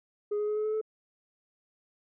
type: tone with pitch steps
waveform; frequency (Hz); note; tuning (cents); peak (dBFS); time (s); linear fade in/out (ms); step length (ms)
sine; 415.3 / 419.2 / 423 / 427 / 430.9 / 434.9; G#4 / G#4 / G#4 / G#4 / A4 / A4; 0 / +16 / +32 / +48 / -36 / -20; -25; 0.31-0.814; 10; 84
effects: tanh soft clip ceiling -26 dBFS